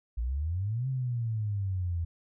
sine exponential two-way sweep, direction up then down, 55 to 134 to 82.5 Hz, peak -28 dBFS, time 0.17-2.05 s, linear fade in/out 10 ms, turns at 0.88 s, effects none

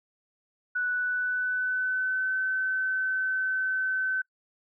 sine tone with pitch glide, 1480 to 1526 Hz, F#6 to G6, 0 to -47 cents, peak -25 dBFS, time 0.75-4.22 s, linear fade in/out 10 ms, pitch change +53 cents, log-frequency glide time 0.89-2.37 s, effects noise-tail reverb RT60 0.1 s tail -24 dB re dry

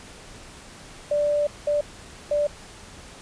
sine tone bursts at uneven times, 587.3 Hz, D5, in tune, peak -19 dBFS, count 3, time 1.11-1.47 / 1.67-1.81 / 2.31-2.47 s, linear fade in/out 5 ms, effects pink hiss -44 dBFS RMS until 3.21 s + resampled to 22050 Hz

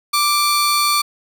sawtooth tone pair together, 1177 / 4444 Hz, D6 / C#8, +3 / +4 cents, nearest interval octave + major seventh, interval 2301 cents, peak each -12 / -16 dBFS, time 0.13-1.02 s, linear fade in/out 10 ms, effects none

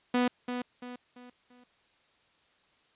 sawtooth tone with echo, 246.9 Hz, B3, in tune, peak -20 dBFS, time 0.14-0.28 s, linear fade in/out 5 ms, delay 340 ms, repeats 4, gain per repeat -8 dB, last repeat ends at 1.64 s, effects white hiss -67 dBFS RMS until 2.95 s + resampled to 8000 Hz

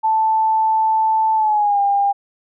sine tone with pitch glide, 880 to 802.3 Hz, A5 to G5, 0 to +40 cents, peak -13 dBFS, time 0.03-2.13 s, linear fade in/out 20 ms, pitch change -160 cents, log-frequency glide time 1.35-1.8 s, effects none

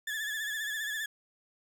35% pulse tone with vibrato, 1729 Hz, A6, 31 cents flat, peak -31 dBFS, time 0.07-1.06 s, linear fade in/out 5 ms, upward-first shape sine, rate 15 Hz, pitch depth 63 cents each way, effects none

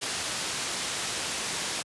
white low-pass noise, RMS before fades -32 dBFS, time 0.01-1.83 s, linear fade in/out 20 ms, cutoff 7700 Hz, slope 12 dB/octave, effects high-pass 80 Hz 12 dB/octave + resampled to 24000 Hz

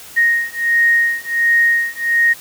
sine beating tone pair, 1864.7 / 1866.1 Hz, A#6 / A#6, 0 / +1 cents, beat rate 1.4 Hz, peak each -15 dBFS, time 0.16-2.34 s, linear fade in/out 20 ms, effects white hiss -37 dBFS RMS until 2.4 s

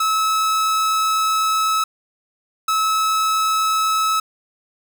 45% pulse tone pair in turn, 1296 / 1296 Hz, E6 / E6, -30 / -30 cents, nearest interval unison, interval 0 cents, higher neither, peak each -16 dBFS, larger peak neither, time 0-1.84 / 2.68-4.2 s, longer first, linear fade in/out 5 ms, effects none

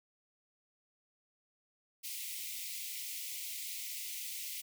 white high-pass noise, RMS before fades -42 dBFS, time 2.03-4.62 s, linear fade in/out 20 ms, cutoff 2000 Hz, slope 96 dB/octave, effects none

